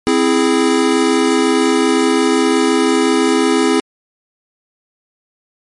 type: chord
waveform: square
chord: C augmented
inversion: none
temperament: equal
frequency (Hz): 261.6 / 329.6 / 415.3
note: C4 / E4 / G#4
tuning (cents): 0 / 0 / 0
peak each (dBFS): -16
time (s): 0.07-3.8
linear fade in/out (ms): 0
effects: MP3 48 kbps